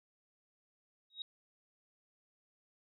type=tone with exponential growth; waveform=sine; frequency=3791 Hz; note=A#7; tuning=28 cents sharp; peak=-35 dBFS; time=1.1-1.22 s; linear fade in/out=2 ms; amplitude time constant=26 ms; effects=none